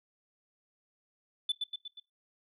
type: tone with echo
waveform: sine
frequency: 3499 Hz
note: A7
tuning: 10 cents flat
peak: -24 dBFS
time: 1.49-1.52 s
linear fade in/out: 5 ms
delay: 120 ms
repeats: 4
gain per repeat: -5 dB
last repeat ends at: 2 s
effects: noise-tail reverb RT60 0.2 s tail -20 dB re dry + tanh soft clip ceiling -26 dBFS